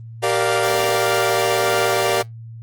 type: chord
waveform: sawtooth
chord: G minor seventh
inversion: none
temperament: equal with one note detuned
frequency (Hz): 387.3 / 466.2 / 587.3 / 698.5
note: G4 / Bb4 / D5 / F5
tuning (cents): -21 / 0 / 0 / 0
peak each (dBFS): -18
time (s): 0.22-2.23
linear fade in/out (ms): 20
effects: added 114 Hz sine -33 dBFS peak until 2.62 s + Opus 32 kbps